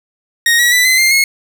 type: tone with pitch steps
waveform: sawtooth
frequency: 1867 / 1923.9 / 1982.6 / 2043 / 2105 / 2170 Hz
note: A#6 / B6 / B6 / C7 / C7 / C#7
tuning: +2 / -46 / +6 / -42 / +10 / -37 cents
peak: -5 dBFS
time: 0.46-1.24 s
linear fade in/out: 2 ms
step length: 130 ms
effects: none